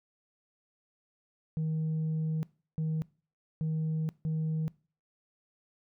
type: tone bursts at uneven times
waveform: sine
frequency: 157.9 Hz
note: D#3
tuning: 26 cents sharp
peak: -26 dBFS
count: 4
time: 1.57-2.43 / 2.78-3.02 / 3.61-4.09 / 4.25-4.68 s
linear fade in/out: 0 ms
effects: noise-tail reverb RT60 0.4 s tail -24 dB re dry + tanh soft clip ceiling -27 dBFS